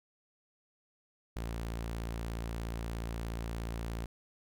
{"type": "tone", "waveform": "sawtooth", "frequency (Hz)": 56.9, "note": "A#1", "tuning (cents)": -41, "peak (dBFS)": -32, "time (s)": [1.36, 4.06], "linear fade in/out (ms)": 5, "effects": []}